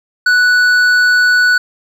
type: tone with hard clipping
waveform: sine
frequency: 1480 Hz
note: F#6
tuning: in tune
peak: -9 dBFS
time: 0.26-1.58 s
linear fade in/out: 5 ms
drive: 7 dB
effects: none